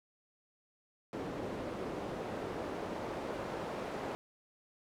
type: noise with band-pass filter sweep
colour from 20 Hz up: pink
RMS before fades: -40 dBFS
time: 1.13-4.15 s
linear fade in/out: 0 ms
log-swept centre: 380 to 570 Hz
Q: 0.94
effects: none